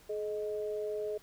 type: tone pair together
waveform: sine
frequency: 424.8 / 623 Hz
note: G#4 / D#5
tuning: +39 / +2 cents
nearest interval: perfect fifth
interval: 663 cents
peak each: -34 / -39 dBFS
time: 0.09-1.18 s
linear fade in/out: 10 ms
effects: pink hiss -60 dBFS RMS until 1.22 s